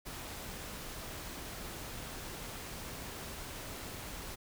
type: noise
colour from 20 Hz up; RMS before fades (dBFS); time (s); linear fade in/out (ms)
pink; -44; 0.05-4.36; 20
effects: none